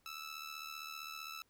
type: tone with amplitude modulation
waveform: 15% pulse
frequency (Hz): 1314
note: E6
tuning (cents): -6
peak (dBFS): -35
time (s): 0.06-1.42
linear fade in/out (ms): 0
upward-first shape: sine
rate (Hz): 75.4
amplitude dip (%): 70
effects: pink hiss -75 dBFS RMS until 1.49 s